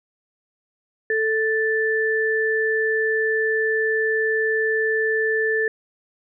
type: tone pair together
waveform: sine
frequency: 440 / 1760 Hz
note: A4 / A6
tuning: 0 / 0 cents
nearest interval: 2 octaves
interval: 2400 cents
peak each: -21 dBFS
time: 1.1-5.68 s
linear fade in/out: 2 ms
effects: none